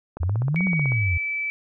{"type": "click train", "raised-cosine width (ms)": 1, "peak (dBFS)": -20, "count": 13, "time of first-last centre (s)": [0.17, 0.92], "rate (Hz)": 16}
{"type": "exponential two-way sweep", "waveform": "sine", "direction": "up then down", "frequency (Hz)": [79.9, 194.3, 79.9], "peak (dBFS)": -20, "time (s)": [0.2, 1.18], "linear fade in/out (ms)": 10, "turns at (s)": 0.65}
{"type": "tone with pitch glide", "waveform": "sine", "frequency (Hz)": [2261, 2310], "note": ["C#7", "D7"], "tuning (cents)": [34, -29], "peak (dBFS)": -24, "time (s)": [0.56, 1.5], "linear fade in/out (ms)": 0, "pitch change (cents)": 37, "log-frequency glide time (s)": [0.83, 1.11]}
{"effects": []}